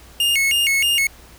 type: tone with vibrato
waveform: 45% pulse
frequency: 2489 Hz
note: D#7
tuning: in tune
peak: -15 dBFS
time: 0.2-1.07 s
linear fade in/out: 2 ms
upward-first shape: square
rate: 3.2 Hz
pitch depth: 220 cents each way
effects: added 60 Hz sine -46 dBFS peak until 1.38 s + pink hiss -46 dBFS RMS until 1.38 s